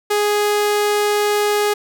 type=tone; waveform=sawtooth; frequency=415.3 Hz; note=G#4; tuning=in tune; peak=-11 dBFS; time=0.1-1.74 s; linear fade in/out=10 ms; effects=none